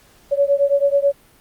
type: beating tone pair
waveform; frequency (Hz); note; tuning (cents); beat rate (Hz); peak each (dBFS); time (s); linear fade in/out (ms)
sine; 559 / 568.2; C#5 / C#5; +14 / +43; 9.2; -16 / -17; 0.31-1.13; 20
effects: pink hiss -52 dBFS RMS until 1.4 s + Opus 48 kbps